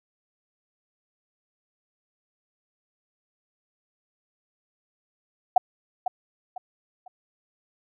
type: tone with echo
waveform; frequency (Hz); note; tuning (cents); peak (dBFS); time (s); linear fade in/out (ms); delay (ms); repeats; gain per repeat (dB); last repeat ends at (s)
sine; 740; F#5; 0; -11; 5.56-5.58; 5; 500; 3; -10; 7.08
effects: none